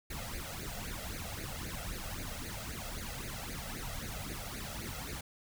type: noise with flanger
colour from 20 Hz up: pink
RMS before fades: -41 dBFS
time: 0.1-5.21 s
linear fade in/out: 5 ms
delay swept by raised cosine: 0.45 to 1.55 ms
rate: 3.8 Hz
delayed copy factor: +0.8
effects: none

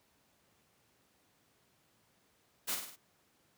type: noise with echo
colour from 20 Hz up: white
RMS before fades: -35 dBFS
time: 2.67-2.76 s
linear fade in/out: 20 ms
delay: 51 ms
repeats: 4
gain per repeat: -5 dB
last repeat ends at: 2.964 s
effects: pink hiss -71 dBFS RMS until 3.57 s + high-pass 100 Hz 12 dB/octave

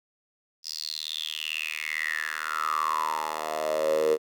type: tone with high-pass filter sweep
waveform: 10% pulse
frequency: 77.78 Hz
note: D#2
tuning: in tune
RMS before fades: -29 dBFS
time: 0.63-4.18 s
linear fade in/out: 50 ms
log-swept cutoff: 5100 to 450 Hz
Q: 9.6
effects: none

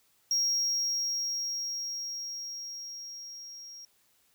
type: tone with level ramp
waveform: triangle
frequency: 5600 Hz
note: F8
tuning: 4 cents sharp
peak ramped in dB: -23 to -43 dBFS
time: 0.31-3.85 s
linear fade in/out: 2 ms
effects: white hiss -68 dBFS RMS until 4.34 s

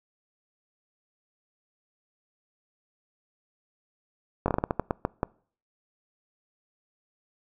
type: slowing click train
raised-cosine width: 1 ms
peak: -10 dBFS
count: 11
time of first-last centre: 4.46-5.231 s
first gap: 21 ms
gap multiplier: 1.27
effects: noise-tail reverb RT60 0.5 s tail -25 dB re dry

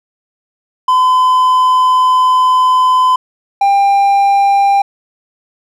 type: tone pair in turn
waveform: triangle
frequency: 1017 / 796.4 Hz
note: C6 / G5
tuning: -50 / +27 cents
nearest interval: major third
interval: 423 cents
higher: first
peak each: -5 dBFS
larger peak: neither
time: 0.88-3.16 / 3.61-4.82 s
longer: first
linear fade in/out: 5 ms
effects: none

